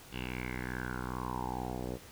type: tone with low-pass filter sweep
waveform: 10% pulse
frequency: 62.4 Hz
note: B1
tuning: 19 cents sharp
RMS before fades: -38 dBFS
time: 0.11-1.99 s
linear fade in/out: 50 ms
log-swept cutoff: 3000 to 550 Hz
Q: 6.2
effects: pink hiss -53 dBFS RMS until 2.11 s